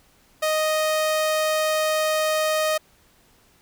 sawtooth tone, 622.3 Hz, D#5, in tune, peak -16 dBFS, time 0.42-2.78 s, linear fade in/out 10 ms, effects pink hiss -58 dBFS RMS until 3.61 s

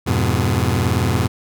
sawtooth chord, F diminished, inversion none, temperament just, 87.31 / 104.77 / 125.72 Hz, F2 / Ab2 / Cb3, 0 / +16 / +31 cents, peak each -16 dBFS, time 0.06-1.28 s, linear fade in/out 20 ms, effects none

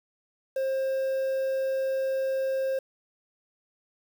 triangle tone with quantisation, 532 Hz, C5, 29 cents sharp, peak -23 dBFS, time 0.56-2.79 s, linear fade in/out 5 ms, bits 8, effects none

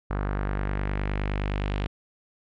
sawtooth tone with low-pass filter sweep, 49.7 Hz, G1, 25 cents sharp, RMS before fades -28 dBFS, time 0.1-1.87 s, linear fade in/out 10 ms, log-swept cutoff 1400 to 3100 Hz, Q 1.9, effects none

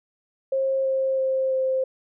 sine tone with pitch steps, 535 / 531.3 / 527.6 / 524 Hz, C5 / C5 / C5 / C5, +38 / +26 / +14 / +2 cents, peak -20 dBFS, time 0.52-1.84 s, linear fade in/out 5 ms, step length 330 ms, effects none

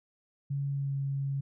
sine tone with pitch glide, 140 to 138.07 Hz, C#3 to C#3, +18 to -7 cents, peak -29 dBFS, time 0.5-1.41 s, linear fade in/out 10 ms, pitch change -25 cents, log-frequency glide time 0.69-0.96 s, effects none

